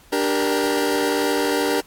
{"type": "chord", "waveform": "sawtooth", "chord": "G minor", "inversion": "second", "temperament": "just", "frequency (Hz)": [294, 392, 470.4], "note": ["D4", "G4", "Bb4"], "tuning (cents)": [2, 0, 16], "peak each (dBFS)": -19, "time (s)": [0.12, 1.81], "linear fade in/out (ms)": 10, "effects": ["pink hiss -51 dBFS RMS until 1.86 s", "AAC 64 kbps"]}